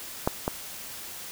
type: clicks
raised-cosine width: 1 ms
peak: -8 / -11 dBFS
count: 2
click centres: 0.275 / 0.479 s
effects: white hiss -40 dBFS RMS until 1.31 s